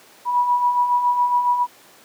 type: beating tone pair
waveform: sine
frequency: 970 / 977.2 Hz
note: B5 / B5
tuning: -31 / -19 cents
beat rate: 7.2 Hz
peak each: -25 / -16 dBFS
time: 0.25-1.67 s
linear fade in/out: 50 ms
effects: pink hiss -48 dBFS RMS until 2.04 s + high-pass 300 Hz 12 dB/octave